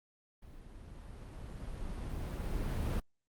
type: noise with level ramp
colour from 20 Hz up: brown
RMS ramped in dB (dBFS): -53 to -32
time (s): 0.42-3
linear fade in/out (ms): 5
effects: Opus 32 kbps